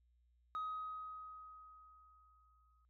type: tone with exponential decay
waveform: sine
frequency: 1260 Hz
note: D#6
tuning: 21 cents sharp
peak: -36 dBFS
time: 0.55-2.85 s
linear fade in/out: 0 ms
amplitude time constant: 500 ms
effects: tanh soft clip ceiling -37 dBFS + added 60 Hz sine -70 dBFS peak until 2.89 s